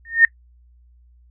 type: tone with exponential growth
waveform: sine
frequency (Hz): 1832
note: A#6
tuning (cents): -31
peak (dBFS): -4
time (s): 0.05-0.25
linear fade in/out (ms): 2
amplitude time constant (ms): 42
effects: noise-tail reverb RT60 0.1 s tail -24 dB re dry + added 60 Hz sine -49 dBFS peak until 1.3 s